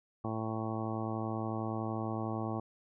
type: harmonic tone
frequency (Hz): 110.8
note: A2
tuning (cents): +13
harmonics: 1 / 2 / 3 / 4 / 5 / 6 / 7 / 8 / 9 / 10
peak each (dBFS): -38 / -39 / -40 / -46 / -46 / -45 / -43 / -48 / -50 / -45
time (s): 0.24-2.6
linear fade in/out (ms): 5
effects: none